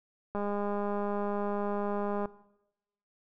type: click train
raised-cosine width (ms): 1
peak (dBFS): -21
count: 390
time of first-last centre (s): 0.35-2.257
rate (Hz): 204
effects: noise-tail reverb RT60 0.9 s tail -19 dB re dry